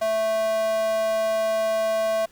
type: tone with high-pass filter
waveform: square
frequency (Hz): 220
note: A3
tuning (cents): 0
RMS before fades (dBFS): -23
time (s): 0.01-2.26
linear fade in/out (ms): 10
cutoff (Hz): 670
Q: 4.4
effects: pink hiss -56 dBFS RMS until 2.31 s